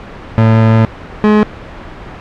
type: tone pair in turn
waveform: 30% pulse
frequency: 111.8 / 211.7 Hz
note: A2 / G#3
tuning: +28 / +33 cents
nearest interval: major seventh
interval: 1105 cents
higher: second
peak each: -3 dBFS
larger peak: neither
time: 0.38-0.85 / 1.24-1.43 s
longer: first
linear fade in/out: 0 ms
effects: pink hiss -29 dBFS RMS until 2.2 s + low-pass 2000 Hz 12 dB/octave